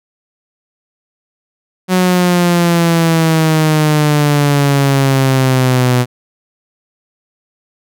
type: exponential sweep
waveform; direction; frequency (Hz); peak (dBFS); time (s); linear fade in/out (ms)
sawtooth; down; 185 to 123.47; -5; 1.88-6.06; 50
effects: none